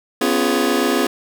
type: chord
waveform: sawtooth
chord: C# dominant seventh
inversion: third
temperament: just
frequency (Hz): 249.5 / 277.2 / 346.5 / 415.8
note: B3 / C#4 / E#4 / G#4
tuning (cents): +18 / 0 / -14 / +2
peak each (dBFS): -17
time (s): 0.21-1.07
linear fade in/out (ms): 5
effects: none